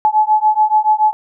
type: beating tone pair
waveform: sine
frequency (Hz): 854 / 861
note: G#5 / A5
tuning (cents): +48 / -38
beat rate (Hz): 7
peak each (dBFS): -13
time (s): 0.05-1.13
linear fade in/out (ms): 0
effects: none